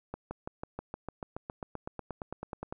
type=accelerating click train; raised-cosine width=1 ms; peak=-23 dBFS; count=21; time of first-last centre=0.14-2.725 s; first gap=170 ms; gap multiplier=0.97; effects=none